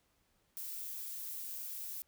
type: noise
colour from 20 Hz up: violet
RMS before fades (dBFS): -43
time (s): 0.57-2.02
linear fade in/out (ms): 0
effects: pink hiss -75 dBFS RMS until 2.07 s